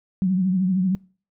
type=tone with vibrato; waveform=sine; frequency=186.1 Hz; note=F#3; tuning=10 cents sharp; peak=-17 dBFS; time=0.22-0.95 s; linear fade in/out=0 ms; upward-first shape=triangle; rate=13 Hz; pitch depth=80 cents each way; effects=noise-tail reverb RT60 0.4 s tail -24 dB re dry